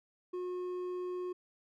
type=tone with hard clipping; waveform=sine; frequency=361.6 Hz; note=F#4; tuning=40 cents flat; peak=-37 dBFS; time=0.33-1.33 s; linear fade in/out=10 ms; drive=5 dB; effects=none